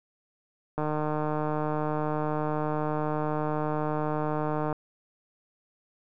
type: click train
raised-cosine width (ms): 1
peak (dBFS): -16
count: 601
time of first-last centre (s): 0.78-4.727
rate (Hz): 152
effects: none